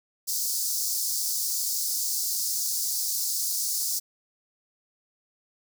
pink high-pass noise, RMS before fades -28 dBFS, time 0.27-4 s, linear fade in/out 20 ms, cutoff 4700 Hz, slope 48 dB/octave, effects none

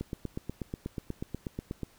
click train, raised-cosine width 3 ms, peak -21 dBFS, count 16, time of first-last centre 0.01-1.833 s, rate 8.23 Hz, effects pink hiss -61 dBFS RMS until 1.98 s

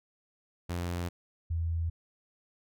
sawtooth / sine tone pair in turn, 87.31 / 82.87 Hz, F2 / E2, 0 / +10 cents, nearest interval minor second, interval 90 cents, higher first, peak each -28 dBFS, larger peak neither, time 0.69-1.09 / 1.5-1.9 s, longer neither, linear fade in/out 10 ms, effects none

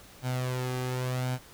sawtooth tone with flanger, 127 Hz, B2, 49 cents sharp, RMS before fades -31 dBFS, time 0.22-1.39 s, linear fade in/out 50 ms, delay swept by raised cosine 1.3 to 2.5 ms, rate 0.9 Hz, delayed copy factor +0.55, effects pink hiss -52 dBFS RMS until 1.53 s

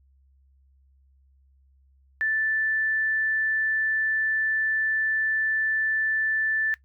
sine tone, 1760 Hz, A6, in tune, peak -22 dBFS, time 2.21-6.74 s, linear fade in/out 0 ms, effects noise-tail reverb RT60 0.1 s tail -18 dB re dry + added 67 Hz sine -57 dBFS peak until 6.84 s

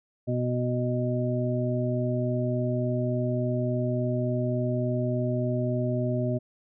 harmonic tone, 123.47 Hz, B2, in tune, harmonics 1 / 2 / 3 / 5, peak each -27 / -30 / -33 / -31 dBFS, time 0.27-6.39 s, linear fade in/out 20 ms, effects none

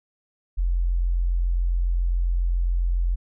sine tone, 43.65 Hz, F1, in tune, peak -19 dBFS, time 0.57-3.16 s, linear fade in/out 20 ms, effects none

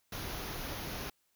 pink band-stop noise, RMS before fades -40 dBFS, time 0.12-1.1 s, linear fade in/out 5 ms, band 6600 to 10000 Hz, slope 96 dB/octave, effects white hiss -75 dBFS RMS until 1.35 s

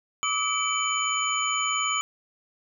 sine tone cluster, 1160 / 1279 / 2305 / 3027 / 6900 Hz, D6 / D#6 / D7 / F#7 / A8, -22 / +47 / -33 / +39 / -35 cents, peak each -30 dBFS, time 0.23-2.01 s, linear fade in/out 0 ms, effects none

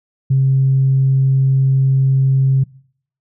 sine tone, 134 Hz, C3, 42 cents sharp, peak -9 dBFS, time 0.3-2.64 s, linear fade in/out 10 ms, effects noise-tail reverb RT60 0.6 s tail -23 dB re dry + tanh soft clip ceiling -5 dBFS

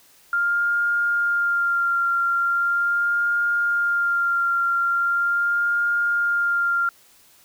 sine tone with vibrato, 1396.9 Hz, F6, in tune, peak -18 dBFS, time 0.33-6.89 s, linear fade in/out 2 ms, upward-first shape sine, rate 0.4 Hz, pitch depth 17 cents each way, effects white hiss -54 dBFS RMS until 7.44 s

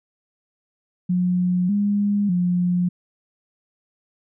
sine tone with pitch steps, 179.9 / 203.9 / 177.9 Hz, F#3 / G#3 / F3, -48 / -32 / +32 cents, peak -17 dBFS, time 1.09-2.89 s, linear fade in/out 10 ms, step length 600 ms, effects none

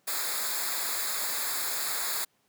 white noise with comb filter, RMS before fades -31 dBFS, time 0.07-2.25 s, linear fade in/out 10 ms, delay 0.34 ms, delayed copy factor -0.85, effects pink hiss -70 dBFS RMS until 2.48 s + high-pass 150 Hz 12 dB/octave

